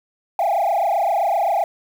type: tone with frequency modulation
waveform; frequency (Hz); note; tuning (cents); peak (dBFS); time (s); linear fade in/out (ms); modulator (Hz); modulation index
sine; 740; F#5; 0; -14; 0.39-1.64; 2; 27.7; 3.2
effects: tanh soft clip ceiling -14 dBFS + 7-bit